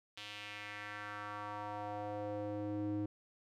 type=tone with band-pass filter sweep; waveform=square; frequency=103.83 Hz; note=G#2; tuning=in tune; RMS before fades=-42 dBFS; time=0.17-3.06 s; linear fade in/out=5 ms; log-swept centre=3300 to 280 Hz; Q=2.3; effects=none